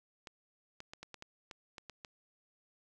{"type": "clicks", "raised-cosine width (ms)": 0.2, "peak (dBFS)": -29, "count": 10, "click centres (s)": [0.272, 0.804, 0.935, 1.03, 1.143, 1.224, 1.512, 1.782, 1.897, 2.048], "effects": []}